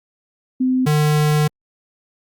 sine / square tone pair in turn, 256.8 / 150.75 Hz, C4 / D3, -32 / +46 cents, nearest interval major sixth, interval 922 cents, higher first, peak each -14 dBFS, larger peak neither, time 0.6-0.86 / 0.86-1.48 s, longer second, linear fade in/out 10 ms, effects Opus 48 kbps

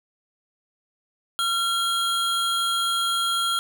square tone pair together, 1372 / 3263 Hz, F6 / G#7, -31 / -31 cents, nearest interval octave + minor third, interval 1500 cents, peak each -25 dBFS, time 1.39-3.59 s, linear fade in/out 0 ms, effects none

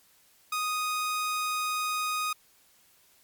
sawtooth tone, 1244.5 Hz, D#6, in tune, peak -24 dBFS, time 0.52-2.33 s, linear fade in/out 5 ms, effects white hiss -62 dBFS RMS until 3.23 s + MP3 96 kbps

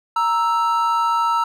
triangle tone pair together, 932.3 / 1318.5 Hz, A#5 / E6, 0 / 0 cents, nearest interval tritone, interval 600 cents, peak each -17 dBFS, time 0.16-1.44 s, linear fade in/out 5 ms, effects none

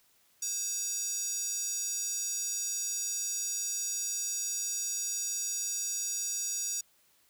square tone with high-pass filter, 523.3 Hz, C5, in tune, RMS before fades -34 dBFS, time 0.42-6.81 s, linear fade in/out 5 ms, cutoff 6400 Hz, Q 8.4, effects white hiss -67 dBFS RMS until 7.29 s

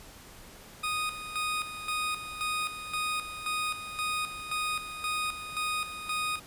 20% pulse tone with tremolo, 1242 Hz, D#6, 3 cents flat, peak -24 dBFS, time 0.83-6.4 s, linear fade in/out 10 ms, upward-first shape square, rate 1.9 Hz, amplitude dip 65%, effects pink hiss -50 dBFS RMS until 6.46 s + resampled to 32000 Hz

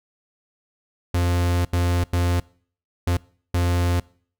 45% pulse tone bursts at uneven times, 87.7 Hz, F2, 8 cents sharp, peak -18 dBFS, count 5, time 1.14-1.65 / 1.73-2.04 / 2.13-2.4 / 3.07-3.17 / 3.54-4 s, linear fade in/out 5 ms, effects noise-tail reverb RT60 0.5 s tail -23 dB re dry

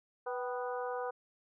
harmonic tone with a mistuned harmonic, 246.9 Hz, B3, in tune, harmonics 2 / 3 / 4 / 5 / 6, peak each -37 / -41 / -43 / -45 / -47 dBFS, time 0.26-1.11 s, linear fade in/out 10 ms, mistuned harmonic 3, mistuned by +54 cents, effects none

